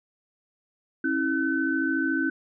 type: tone cluster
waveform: sine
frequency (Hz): 270.6 / 324.4 / 1517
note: C#4 / E4 / F#6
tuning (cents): -42 / -28 / +43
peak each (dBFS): -27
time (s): 1.04-2.3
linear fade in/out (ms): 5
effects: none